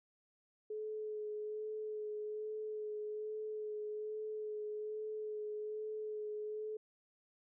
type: tone with vibrato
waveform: sine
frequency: 426.9 Hz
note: G#4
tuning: 48 cents sharp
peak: -39 dBFS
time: 0.7-6.77 s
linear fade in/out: 5 ms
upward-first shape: sine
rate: 1.2 Hz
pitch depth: 16 cents each way
effects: none